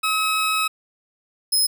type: tone pair in turn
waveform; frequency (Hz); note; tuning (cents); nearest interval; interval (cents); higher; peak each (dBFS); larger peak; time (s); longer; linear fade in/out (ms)
20% pulse; 1281 / 5124; E6 / E8; -50 / -50; 2 octaves; 2400; second; -14 / -11; second; 0.03-0.68 / 1.52-1.67; first; 10
effects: none